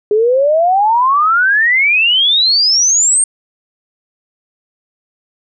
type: exponential sweep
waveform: sine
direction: up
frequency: 410 to 8790 Hz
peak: -8 dBFS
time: 0.11-3.24 s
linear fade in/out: 2 ms
effects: none